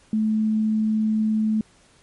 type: tone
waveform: sine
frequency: 217 Hz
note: A3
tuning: 24 cents flat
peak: -18 dBFS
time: 0.13-1.61 s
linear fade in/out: 2 ms
effects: pink hiss -56 dBFS RMS until 2.02 s + MP3 48 kbps